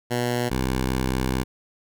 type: tone pair in turn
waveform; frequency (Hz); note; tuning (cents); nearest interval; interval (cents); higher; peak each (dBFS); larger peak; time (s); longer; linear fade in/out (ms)
10% pulse; 121.7 / 64.47; B2 / C2; -25 / -25; major seventh; 1100; first; -14; neither; 0.1-0.5 / 0.5-1.44; second; 20
effects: none